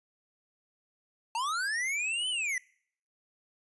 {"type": "linear two-way sweep", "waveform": "square", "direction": "up then down", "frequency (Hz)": [880, 3081, 1931], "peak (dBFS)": -30, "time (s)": [1.35, 2.58], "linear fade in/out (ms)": 2, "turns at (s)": 2.29, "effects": ["noise-tail reverb RT60 0.6 s tail -25 dB re dry", "resampled to 24000 Hz"]}